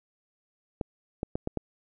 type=clicks; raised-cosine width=2 ms; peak=-16 dBFS; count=5; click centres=0.812 / 1.231 / 1.355 / 1.474 / 1.573 s; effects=none

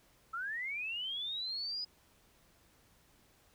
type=linear sweep; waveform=sine; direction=up; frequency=1297 to 5010 Hz; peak=-36 dBFS; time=0.33-1.85 s; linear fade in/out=10 ms; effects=pink hiss -67 dBFS RMS until 3.54 s

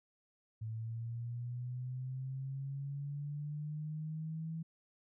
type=linear sweep; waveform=sine; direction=up; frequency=110 to 163.2 Hz; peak=-38 dBFS; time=0.61-4.63 s; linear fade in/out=10 ms; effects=none

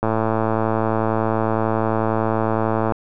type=click train; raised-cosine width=1 ms; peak=-6 dBFS; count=322; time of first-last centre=0.03-2.922 s; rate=111 Hz; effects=none

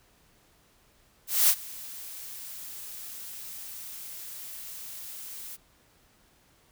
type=noise with ADSR envelope; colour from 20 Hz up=blue; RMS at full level=-19 dBFS; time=1.27-5.57 s; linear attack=220 ms; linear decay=57 ms; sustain=-22 dB; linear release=25 ms; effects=pink hiss -63 dBFS RMS until 6.71 s

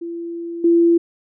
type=tone with level steps; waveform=sine; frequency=338.8 Hz; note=E4; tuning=48 cents sharp; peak=-25 / -10 dBFS; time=0.01-0.98 s; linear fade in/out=10 ms; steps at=0.64 s; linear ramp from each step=5 ms; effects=none

